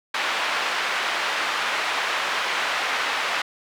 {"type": "band-pass noise", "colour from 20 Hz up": "pink", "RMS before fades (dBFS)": -25, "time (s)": [0.14, 3.42], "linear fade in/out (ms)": 5, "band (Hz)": [1000, 3000], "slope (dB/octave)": 12, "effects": []}